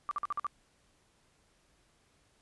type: tone bursts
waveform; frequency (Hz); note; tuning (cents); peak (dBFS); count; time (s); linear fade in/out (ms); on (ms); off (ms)
sine; 1174.7; D6; 0; -30; 6; 0.09-0.467; 0; 22; 49
effects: pink hiss -69 dBFS RMS until 2.41 s + resampled to 24000 Hz